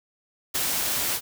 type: noise with ADSR envelope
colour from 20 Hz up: white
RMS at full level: -24 dBFS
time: 0.54-1.21 s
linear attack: 17 ms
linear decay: 8 ms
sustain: -2 dB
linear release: 59 ms
effects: none